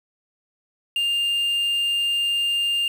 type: tone with quantisation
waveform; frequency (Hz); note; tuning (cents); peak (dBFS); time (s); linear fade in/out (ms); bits
triangle; 2803; F7; +6; -18; 0.96-2.88; 2; 7
effects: none